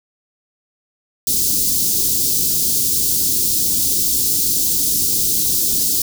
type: band-stop noise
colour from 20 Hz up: white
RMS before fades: -17 dBFS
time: 1.27-6.02 s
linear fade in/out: 2 ms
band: 370 to 4500 Hz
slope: 24 dB/octave
effects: none